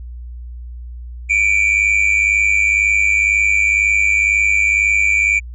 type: tone pair together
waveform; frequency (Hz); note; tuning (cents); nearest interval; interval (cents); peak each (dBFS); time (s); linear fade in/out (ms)
triangle; 2295 / 2397; D7 / D7; -40 / +35; minor second; 75; -13; 1.29-5.4; 20
effects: added 60 Hz sine -28 dBFS peak until 5.54 s + resampled to 22050 Hz